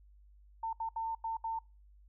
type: tone bursts at uneven times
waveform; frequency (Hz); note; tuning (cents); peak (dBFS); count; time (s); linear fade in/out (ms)
sine; 902; A5; +43; -33; 5; 0.63-0.73 / 0.8-0.89 / 0.96-1.15 / 1.24-1.37 / 1.44-1.59; 5
effects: noise-tail reverb RT60 0.3 s tail -26 dB re dry + added 50 Hz sine -57 dBFS peak until 2.08 s